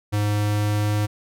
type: tone with pitch glide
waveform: square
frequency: 104.1 to 104.76 Hz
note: G#2 to G#2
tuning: +5 to +16 cents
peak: -20 dBFS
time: 0.12-1.07 s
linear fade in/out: 20 ms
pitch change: +11 cents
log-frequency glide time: 0.31-0.94 s
effects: none